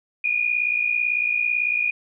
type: tone pair together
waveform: sine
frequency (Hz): 2406 / 2464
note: D7 / D#7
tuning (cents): +41 / -17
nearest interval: unison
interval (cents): 42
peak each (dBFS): -24 / -21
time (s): 0.24-1.91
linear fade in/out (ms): 5
effects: none